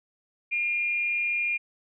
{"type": "tone with frequency modulation", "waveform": "sine", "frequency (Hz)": 2411, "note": "D7", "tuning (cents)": 45, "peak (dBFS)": -24, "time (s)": [0.51, 1.58], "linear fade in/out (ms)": 20, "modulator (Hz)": 288, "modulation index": 0.26, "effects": []}